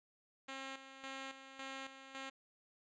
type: tone with tremolo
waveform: 5% pulse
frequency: 268.4 Hz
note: C4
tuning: 44 cents sharp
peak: -33 dBFS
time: 0.48-2.3 s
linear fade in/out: 10 ms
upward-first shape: square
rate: 1.8 Hz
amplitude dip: 65%
effects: resampled to 16000 Hz